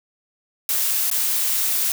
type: noise with dropouts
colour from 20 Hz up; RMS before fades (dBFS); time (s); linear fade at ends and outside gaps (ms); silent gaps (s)
blue; -21; 0.69-1.92; 1; 1.101-1.113
effects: none